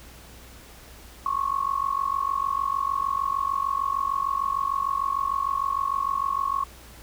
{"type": "tone with amplitude modulation", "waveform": "sine", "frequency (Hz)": 1100, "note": "C#6", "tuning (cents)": -14, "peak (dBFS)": -19, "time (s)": [1.26, 6.64], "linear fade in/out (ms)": 2, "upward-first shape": "sine", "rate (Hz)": 46.6, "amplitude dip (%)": 90, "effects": ["added 60 Hz sine -48 dBFS peak until 7.02 s", "pink hiss -48 dBFS RMS until 7.02 s"]}